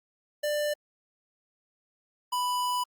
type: tone pair in turn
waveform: square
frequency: 593 / 990.4 Hz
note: D5 / B5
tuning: +17 / +5 cents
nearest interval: major sixth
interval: 888 cents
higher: second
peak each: -27 dBFS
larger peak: neither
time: 0.43-0.74 / 2.32-2.84 s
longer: second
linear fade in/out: 10 ms
effects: Opus 48 kbps